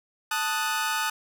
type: chord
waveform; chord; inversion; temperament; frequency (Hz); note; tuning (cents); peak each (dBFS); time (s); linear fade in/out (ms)
sawtooth; D# diminished; second; equal; 880 / 1244.5 / 1480; A5 / D#6 / F#6; 0 / 0 / 0; -26; 0.31-1.1; 5
effects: none